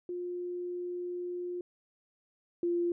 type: tone pair in turn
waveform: sine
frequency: 354.9 / 346.4 Hz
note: F4 / F4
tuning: +28 / -14 cents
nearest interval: unison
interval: 42 cents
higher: first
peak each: -34 / -27 dBFS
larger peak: second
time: 0.09-1.61 / 2.63-2.92 s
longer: first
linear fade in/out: 2 ms
effects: none